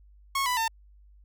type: tone with pitch steps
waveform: sawtooth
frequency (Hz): 1095 / 992.6 / 899.8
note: C#6 / B5 / A5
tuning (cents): -22 / +8 / +39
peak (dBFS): -21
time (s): 0.35-0.68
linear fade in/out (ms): 5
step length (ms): 110
effects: added 50 Hz sine -52 dBFS peak until 1.24 s